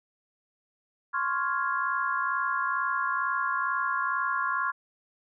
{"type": "chord", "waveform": "sine", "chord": "Db major seventh", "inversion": "third", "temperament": "equal", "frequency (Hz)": [1046.5, 1108.7, 1396.9, 1661.2], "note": ["C6", "Db6", "F6", "Ab6"], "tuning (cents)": [0, 0, 0, 0], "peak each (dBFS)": [-31, -31, -30, -33], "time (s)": [1.13, 4.72], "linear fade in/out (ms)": 20, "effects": []}